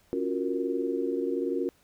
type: chord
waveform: sine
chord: Gb major seventh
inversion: second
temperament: equal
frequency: 277.2 / 349.2 / 370 / 466.2 Hz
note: Db4 / F4 / Gb4 / Bb4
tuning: 0 / 0 / 0 / 0 cents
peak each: -32 dBFS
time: 0.13-1.69 s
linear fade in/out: 0 ms
effects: pink hiss -64 dBFS RMS until 1.83 s